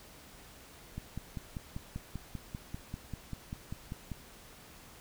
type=click train; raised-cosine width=5 ms; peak=-26 dBFS; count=17; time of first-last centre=0.98-4.117 s; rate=5.1 Hz; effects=pink hiss -54 dBFS RMS until 5 s